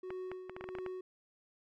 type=tone with tremolo; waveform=triangle; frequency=370 Hz; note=F#4; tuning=in tune; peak=-37 dBFS; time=0.03-1.01 s; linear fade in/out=5 ms; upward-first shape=sine; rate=1.5 Hz; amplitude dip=65%
type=clicks; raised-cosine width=0.5 ms; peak=-28 dBFS; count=10; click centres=0.105 / 0.316 / 0.496 / 0.565 / 0.61 / 0.641 / 0.689 / 0.752 / 0.786 / 0.863 s
effects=none